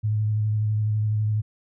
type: tone with vibrato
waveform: sine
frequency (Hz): 107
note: A2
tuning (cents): -48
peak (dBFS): -20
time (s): 0.03-1.42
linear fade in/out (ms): 20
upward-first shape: square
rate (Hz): 12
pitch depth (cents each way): 17
effects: none